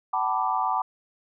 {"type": "chord", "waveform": "sine", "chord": "B minor seventh", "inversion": "second", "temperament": "equal with one note detuned", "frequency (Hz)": [758.2, 880, 987.8, 1174.7], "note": ["F#5", "A5", "B5", "D6"], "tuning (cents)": [42, 0, 0, 0], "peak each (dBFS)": -28, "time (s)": [0.13, 0.82], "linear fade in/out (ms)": 5, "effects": []}